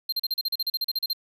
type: tone bursts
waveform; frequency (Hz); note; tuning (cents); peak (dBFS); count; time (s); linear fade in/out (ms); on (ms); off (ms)
square; 4175; C8; -5; -24; 15; 0.09-1.132; 5; 34; 38
effects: none